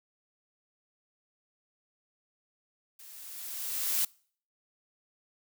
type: noise with level ramp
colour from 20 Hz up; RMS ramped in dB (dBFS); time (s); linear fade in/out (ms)
blue; -51 to -27; 2.99-4.05; 5
effects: noise-tail reverb RT60 0.5 s tail -25 dB re dry